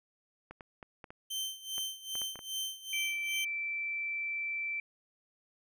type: clicks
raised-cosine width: 0.5 ms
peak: -31 dBFS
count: 10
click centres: 0.51 / 0.608 / 0.828 / 1.042 / 1.105 / 1.781 / 2.154 / 2.217 / 2.357 / 2.391 s
type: tone with tremolo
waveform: sawtooth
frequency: 3105 Hz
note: G7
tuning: 17 cents flat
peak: -30 dBFS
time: 1.3-3.45 s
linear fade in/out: 10 ms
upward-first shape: sine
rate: 2.5 Hz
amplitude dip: 85%
type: tone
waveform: sine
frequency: 2333 Hz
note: D7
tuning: 12 cents flat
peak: -33 dBFS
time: 2.93-4.8 s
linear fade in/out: 2 ms
effects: none